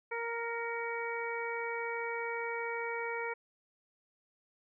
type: harmonic tone with a mistuned harmonic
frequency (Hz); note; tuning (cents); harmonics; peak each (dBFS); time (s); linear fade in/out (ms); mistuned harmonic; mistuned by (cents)
466.2; A#4; 0; 1 / 2 / 3 / 4 / 5; -38 / -40 / -43 / -43 / -41; 0.11-3.34; 10; 5; -45
effects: none